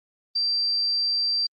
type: tone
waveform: sine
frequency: 4699 Hz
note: D8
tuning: in tune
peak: -21 dBFS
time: 0.35-1.47 s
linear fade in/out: 10 ms
effects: Opus 24 kbps